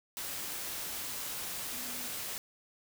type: tone in noise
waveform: sine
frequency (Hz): 244.8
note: B3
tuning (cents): -15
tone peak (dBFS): -50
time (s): 1.73-2.07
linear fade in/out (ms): 0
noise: white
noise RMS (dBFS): -39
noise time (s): 0.17-2.38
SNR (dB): -14
effects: none